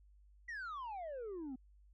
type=exponential sweep; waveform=sine; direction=down; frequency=1975.5 to 246.9 Hz; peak=-39 dBFS; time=0.48-1.56 s; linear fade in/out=10 ms; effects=tanh soft clip ceiling -41 dBFS + added 50 Hz sine -61 dBFS peak until 1.93 s